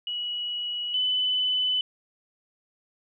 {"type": "tone pair in turn", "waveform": "sine", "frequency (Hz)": [2923, 3007], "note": ["F#7", "F#7"], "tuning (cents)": [-22, 27], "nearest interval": "unison", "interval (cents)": 49, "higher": "second", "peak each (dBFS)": [-28, -22], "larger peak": "second", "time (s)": [[0.07, 0.94], [0.94, 1.81]], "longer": "neither", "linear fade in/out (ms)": 2, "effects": []}